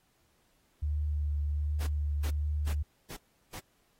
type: tone with vibrato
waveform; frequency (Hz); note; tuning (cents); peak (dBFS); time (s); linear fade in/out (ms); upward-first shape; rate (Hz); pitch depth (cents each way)
sine; 74; D2; +14; -28; 0.82-2.83; 10; triangle; 1.3; 22
type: noise bursts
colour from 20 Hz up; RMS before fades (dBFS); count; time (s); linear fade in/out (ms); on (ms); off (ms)
pink; -43; 5; 1.8-3.6; 10; 72; 360
effects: pink hiss -71 dBFS RMS until 3.99 s + AAC 48 kbps